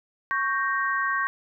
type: chord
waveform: sine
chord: G diminished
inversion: second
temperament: equal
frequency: 1108.7 / 1568 / 1864.7 Hz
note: Db6 / G6 / Bb6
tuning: 0 / 0 / 0 cents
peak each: -26 / -27 / -29 dBFS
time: 0.31-1.27 s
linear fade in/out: 0 ms
effects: none